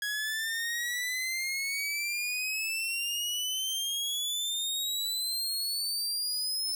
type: exponential sweep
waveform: sawtooth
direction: up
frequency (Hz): 1661.2 to 5270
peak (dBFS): -27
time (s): 0.02-6.75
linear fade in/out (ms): 2
effects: none